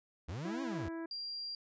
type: linear two-way sweep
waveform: 40% pulse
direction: up then down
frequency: 67 to 280.5 to 67 Hz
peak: -38 dBFS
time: 0.28-0.89 s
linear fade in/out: 10 ms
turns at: 0.62 s
type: harmonic tone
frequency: 329.6 Hz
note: E4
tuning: in tune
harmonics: 1 / 2 / 3 / 4 / 5 / 6 / 7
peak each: -39 / -50 / -51 / -59 / -52 / -64 / -66 dBFS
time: 0.45-1.06 s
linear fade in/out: 5 ms
type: tone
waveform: sine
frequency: 4761 Hz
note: D8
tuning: 23 cents sharp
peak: -39 dBFS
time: 1.11-1.55 s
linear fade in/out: 2 ms
effects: resampled to 16000 Hz